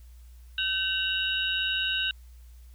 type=tone cluster; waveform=sine; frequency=1533 / 2773 / 2955 / 3779 Hz; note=G6 / F7 / F#7 / A#7; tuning=-39 / -13 / -3 / +23 cents; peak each=-31 dBFS; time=0.58-2.11 s; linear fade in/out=2 ms; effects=added 60 Hz sine -46 dBFS peak until 2.74 s + white hiss -64 dBFS RMS until 2.74 s